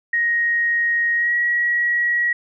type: tone with pitch glide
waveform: sine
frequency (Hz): 1876 to 1913.2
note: A#6 to A#6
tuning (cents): +11 to +44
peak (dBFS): -16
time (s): 0.13-2.33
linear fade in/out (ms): 5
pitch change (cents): +33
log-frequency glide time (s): 1.15-1.35
effects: none